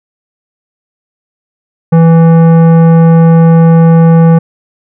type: tone with tanh clipping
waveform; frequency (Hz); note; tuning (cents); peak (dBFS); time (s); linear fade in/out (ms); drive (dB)
triangle; 165; E3; +2; -3; 1.92-4.39; 10; 18
effects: none

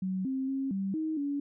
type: tone with pitch steps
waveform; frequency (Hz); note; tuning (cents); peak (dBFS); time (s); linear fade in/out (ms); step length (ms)
sine; 187.7 / 264.6 / 269.6 / 194.4 / 315 / 284.3; F#3 / C4 / C#4 / G3 / D#4 / C#4; +25 / +20 / -48 / -14 / +21 / +44; -29; 0.02-1.4; 5; 230
effects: none

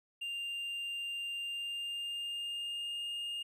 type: tone with pitch glide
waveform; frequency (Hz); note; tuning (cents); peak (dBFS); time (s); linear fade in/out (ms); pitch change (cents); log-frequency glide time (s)
triangle; 2794 to 2830; F7 to F7; 0 to +22; -35; 0.21-3.43; 10; +22; 1.37-3.1
effects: none

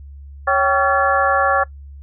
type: tone cluster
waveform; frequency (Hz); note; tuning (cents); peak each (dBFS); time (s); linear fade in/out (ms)
sine; 553 / 778 / 1128 / 1369 / 1716; C#5 / G5 / C#6 / F6 / A6; -4 / -13 / +30 / -35 / -44; -19; 0.47-1.64; 10
effects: noise-tail reverb RT60 0.1 s tail -22 dB re dry + added 70 Hz sine -34 dBFS peak until 2.02 s

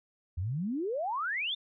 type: exponential sweep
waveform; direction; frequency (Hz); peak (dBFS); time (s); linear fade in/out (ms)
sine; up; 80.4 to 3683; -30; 0.37-1.55; 10
effects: none

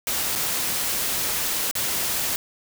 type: noise with dropouts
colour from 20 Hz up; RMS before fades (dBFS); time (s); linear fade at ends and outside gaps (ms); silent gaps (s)
white; -25; 0.07-2.36; 1; 0.354-0.358 / 1.712-1.753
effects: none

